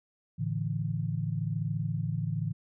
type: chord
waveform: sine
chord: A suspended fourth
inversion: none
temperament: equal with one note detuned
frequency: 110 / 143.81 / 164.81 Hz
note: A2 / D3 / E3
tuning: 0 / -36 / 0 cents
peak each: -33 dBFS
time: 0.38-2.53 s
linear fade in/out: 20 ms
effects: none